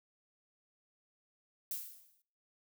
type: noise with exponential decay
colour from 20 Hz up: violet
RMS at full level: -37 dBFS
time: 1.71-2.22 s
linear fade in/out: 2 ms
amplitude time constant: 110 ms
effects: noise-tail reverb RT60 0.7 s tail -26 dB re dry